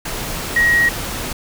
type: tone in noise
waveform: sine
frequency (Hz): 1894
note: A#6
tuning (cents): +27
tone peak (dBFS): -11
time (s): 0.56-0.89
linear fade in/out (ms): 5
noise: pink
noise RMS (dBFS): -25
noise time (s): 0.05-1.33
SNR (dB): +11
effects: none